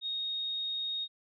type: tone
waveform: sine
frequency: 3729 Hz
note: A#7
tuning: in tune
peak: -32 dBFS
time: 0.01-1.08 s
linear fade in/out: 50 ms
effects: none